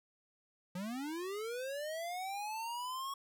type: linear sweep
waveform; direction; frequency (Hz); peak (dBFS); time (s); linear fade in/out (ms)
square; up; 173.1 to 1108.7; -39; 0.75-3.14; 5
effects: none